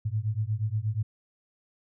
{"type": "beating tone pair", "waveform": "sine", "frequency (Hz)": [103.83, 112.23], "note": ["G#2", "A2"], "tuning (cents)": [0, 35], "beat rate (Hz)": 8.4, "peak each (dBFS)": -29, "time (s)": [0.05, 1.03], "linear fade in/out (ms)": 10, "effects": []}